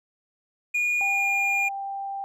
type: tone with pitch glide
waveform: triangle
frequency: 2438 to 2417 Hz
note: D#7 to D7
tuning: -36 to +49 cents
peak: -20 dBFS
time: 0.74-1.69 s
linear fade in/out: 10 ms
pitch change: -15 cents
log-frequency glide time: 1.07-1.28 s
type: tone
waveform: sine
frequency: 789 Hz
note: G5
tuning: 11 cents sharp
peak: -29 dBFS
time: 1.01-2.24 s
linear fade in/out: 0 ms
effects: none